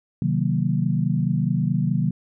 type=chord; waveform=sine; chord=C half-diminished seventh; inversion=none; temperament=equal with one note detuned; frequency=130.81 / 155.56 / 185 / 231.6 Hz; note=C3 / Eb3 / Gb3 / Bb3; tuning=0 / 0 / 0 / -11 cents; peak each=-24 / -23 / -24 / -28 dBFS; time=0.22-2.11 s; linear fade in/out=2 ms; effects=none